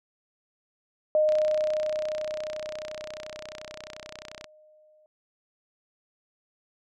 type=tone with exponential decay; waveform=sine; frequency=614 Hz; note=D#5; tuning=23 cents flat; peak=-18 dBFS; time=1.15-5.06 s; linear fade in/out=1 ms; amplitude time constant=850 ms
type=click train; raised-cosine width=0.2 ms; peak=-21 dBFS; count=100; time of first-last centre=1.29-4.443 s; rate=31.4 Hz
effects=none